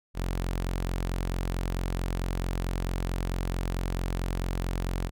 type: tone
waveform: sawtooth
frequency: 44.52 Hz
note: F1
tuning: 34 cents sharp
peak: -24 dBFS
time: 0.14-5.11 s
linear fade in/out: 50 ms
effects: none